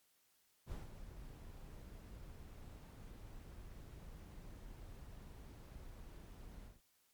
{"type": "noise with ADSR envelope", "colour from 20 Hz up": "brown", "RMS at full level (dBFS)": -45, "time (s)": [0.66, 6.81], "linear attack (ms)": 53, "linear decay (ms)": 180, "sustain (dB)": -8, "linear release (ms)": 180, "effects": ["white hiss -75 dBFS RMS until 7.13 s", "MP3 96 kbps"]}